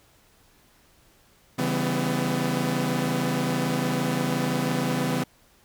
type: chord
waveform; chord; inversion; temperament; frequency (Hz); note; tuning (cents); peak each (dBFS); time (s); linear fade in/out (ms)
sawtooth; C# half-diminished seventh; none; equal with one note detuned; 138.59 / 164.81 / 196 / 251.5; C#3 / E3 / G3 / B3; 0 / 0 / 0 / +32; -26 / -25 / -28 / -23; 1.58-5.24; 10
effects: pink hiss -59 dBFS RMS until 5.64 s